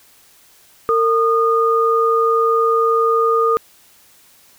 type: tone pair together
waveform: sine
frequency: 455.4 / 1224 Hz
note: A#4 / D#6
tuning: -40 / -29 cents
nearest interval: octave + perfect fourth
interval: 1711 cents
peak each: -15 dBFS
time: 0.89-3.57 s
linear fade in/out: 0 ms
effects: white hiss -50 dBFS RMS until 4.58 s